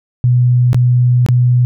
sine tone with dropouts, 123.47 Hz, B2, in tune, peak -7 dBFS, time 0.24-1.65 s, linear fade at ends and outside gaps 0 ms, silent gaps 0.731-0.745 / 1.263-1.287 s, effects none

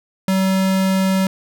square tone, 190.4 Hz, F#3, 50 cents sharp, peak -15 dBFS, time 0.28-1.27 s, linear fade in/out 2 ms, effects none

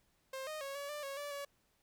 sawtooth tone with pitch steps, 530 / 618 / 551 / 567 / 592 / 551 / 579 / 566 Hz, C5 / D#5 / C#5 / C#5 / D5 / C#5 / D5 / C#5, +22 / -12 / -11 / +39 / +14 / -11 / -25 / +36 cents, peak -37 dBFS, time 0.33-1.45 s, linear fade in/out 5 ms, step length 140 ms, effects pink hiss -75 dBFS RMS until 1.82 s

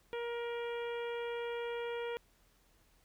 harmonic tone, 472.1 Hz, A#4, 22 cents sharp, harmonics 1 / 2 / 3 / 4 / 5 / 6 / 7, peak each -37 / -46 / -49 / -51 / -50 / -55 / -54 dBFS, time 0.13-2.17 s, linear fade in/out 0 ms, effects added 42 Hz sine -70 dBFS peak until 3.04 s + pink hiss -70 dBFS RMS until 3.04 s

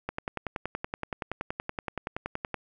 click train, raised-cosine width 0.5 ms, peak -16 dBFS, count 27, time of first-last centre 0.09-2.543 s, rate 10.6 Hz, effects none

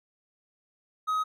triangle tone, 1264 Hz, D#6, 27 cents sharp, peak -23 dBFS, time 1.07-1.24 s, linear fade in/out 20 ms, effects none

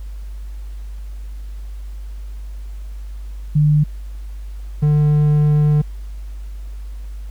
sine / triangle tone pair in turn, 150 / 149.28 Hz, D3 / D3, +37 / +29 cents, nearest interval unison, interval 8 cents, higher first, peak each -10 / -9 dBFS, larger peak second, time 3.55-3.84 / 4.82-5.82 s, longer second, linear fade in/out 10 ms, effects added 50 Hz sine -27 dBFS peak until 7.3 s + pink hiss -52 dBFS RMS until 7.3 s

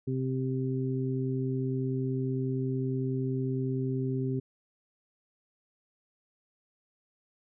harmonic tone, 130.81 Hz, C3, in tune, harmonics 1 / 2 / 3, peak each -30 / -33 / -35 dBFS, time 0.07-4.4 s, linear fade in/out 10 ms, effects none

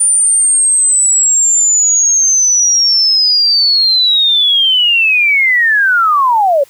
sine linear sweep, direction down, 9290 to 533 Hz, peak -7 dBFS, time 0-6.64 s, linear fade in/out 10 ms, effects white hiss -45 dBFS RMS until 6.69 s + high-pass 60 Hz 12 dB/octave

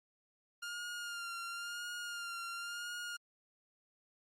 sawtooth tone with vibrato, 1406 Hz, F6, 11 cents sharp, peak -37 dBFS, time 0.62-3.17 s, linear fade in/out 10 ms, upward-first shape sine, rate 0.96 Hz, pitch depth 34 cents each way, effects low-pass 11000 Hz 12 dB/octave + Opus 48 kbps

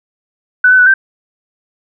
sine tone with pitch steps, 1493 / 1513 / 1482 / 1563 Hz, F#6 / F#6 / F#6 / G6, +15 / +38 / +2 / -6 cents, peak -4 dBFS, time 0.64-0.94 s, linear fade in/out 5 ms, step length 75 ms, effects none

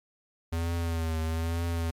square tone with vibrato, 82.41 Hz, E2, in tune, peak -28 dBFS, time 0.52-1.91 s, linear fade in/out 10 ms, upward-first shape triangle, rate 1.1 Hz, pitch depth 58 cents each way, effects MP3 96 kbps

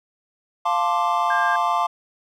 triangle chord, D minor seventh, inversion first, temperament equal, 698.5 / 880 / 1046.5 / 1174.7 Hz, F5 / A5 / C6 / D6, 0 / 0 / 0 / 0 cents, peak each -22 dBFS, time 0.65-1.87 s, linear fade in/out 10 ms
sine tone, 1604 Hz, G6, 39 cents sharp, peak -22 dBFS, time 1.3-1.56 s, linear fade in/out 5 ms
effects none

